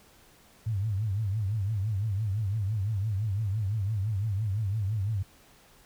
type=tone with vibrato; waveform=sine; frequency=103.3 Hz; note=G#2; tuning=9 cents flat; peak=-26 dBFS; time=0.66-5.23 s; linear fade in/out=10 ms; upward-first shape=triangle; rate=5.9 Hz; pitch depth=190 cents each way; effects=pink hiss -58 dBFS RMS until 5.85 s